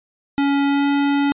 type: tone with pitch glide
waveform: square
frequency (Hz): 280.8 to 282.9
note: C#4 to C#4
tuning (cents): +22 to +35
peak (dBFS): -16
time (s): 0.38-1.32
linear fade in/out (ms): 0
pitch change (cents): +13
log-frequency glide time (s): 0.65-0.87
effects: resampled to 8000 Hz